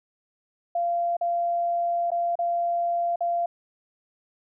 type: tone with dropouts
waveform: sine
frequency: 690 Hz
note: F5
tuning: 21 cents flat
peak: -22 dBFS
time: 0.75-3.46 s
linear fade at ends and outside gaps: 5 ms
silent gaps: 1.168-1.211 / 2.105-2.116 / 2.355-2.389 / 3.159-3.206 s
effects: none